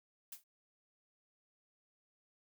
blue noise with exponential decay, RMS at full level -42 dBFS, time 0.32-0.44 s, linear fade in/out 5 ms, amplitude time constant 26 ms, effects none

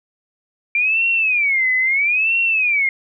sine tone with vibrato, 2349 Hz, D7, in tune, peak -14 dBFS, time 0.75-2.89 s, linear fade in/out 2 ms, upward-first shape sine, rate 0.76 Hz, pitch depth 260 cents each way, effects none

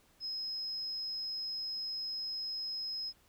sine tone, 5120 Hz, D#8, 49 cents sharp, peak -35 dBFS, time 0.2-3.13 s, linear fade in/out 50 ms, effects tanh soft clip ceiling -31 dBFS + pink hiss -67 dBFS RMS until 3.28 s

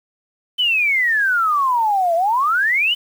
sine exponential two-way sweep, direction down then up, 3076 to 654 to 3076 Hz, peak -14 dBFS, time 0.58-2.95 s, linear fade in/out 20 ms, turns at 2.15 s, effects 7-bit

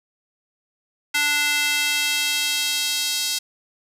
square tone with high-pass filter sweep, 293.7 Hz, D4, in tune, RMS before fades -22 dBFS, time 1.14-3.39 s, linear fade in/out 10 ms, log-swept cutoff 1900 to 4300 Hz, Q 1.5, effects resampled to 32000 Hz + 8-bit

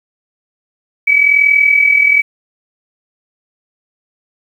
sine tone with amplitude modulation, 2283 Hz, D7, 50 cents flat, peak -4 dBFS, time 1.07-2.22 s, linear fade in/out 10 ms, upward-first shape sine, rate 41 Hz, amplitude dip 65%, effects 7-bit

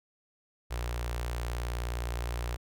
sawtooth tone with notch filter, 59.4 Hz, A#1, 33 cents sharp, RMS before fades -34 dBFS, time 0.7-2.57 s, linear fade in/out 20 ms, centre 210 Hz, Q 0.58, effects none

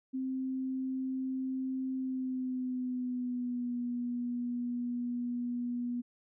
sine tone with pitch glide, 261.6 to 242.7 Hz, C4 to B3, 0 to -30 cents, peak -32 dBFS, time 0.13-6.02 s, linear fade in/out 20 ms, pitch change -130 cents, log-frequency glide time 1.95-3.76 s, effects none

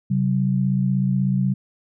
sine tone pair together, 133.65 / 190 Hz, C3 / F#3, +37 / +46 cents, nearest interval tritone, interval 609 cents, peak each -20 dBFS, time 0.1-1.54 s, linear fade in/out 10 ms, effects none

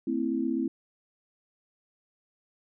sine chord, A minor, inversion none, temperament equal with one note detuned, 225.8 / 261.6 / 329.6 Hz, A3 / C4 / E4, +45 / 0 / 0 cents, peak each -32 / -29 / -30 dBFS, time 0.07-0.68 s, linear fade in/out 5 ms, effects none

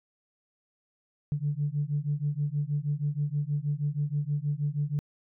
sine beating tone pair, 143.2 / 149.5 Hz, D3 / D3, -43 / +31 cents, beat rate 6.3 Hz, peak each -29 dBFS, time 1.32-4.99 s, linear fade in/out 0 ms, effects tanh soft clip ceiling -19 dBFS

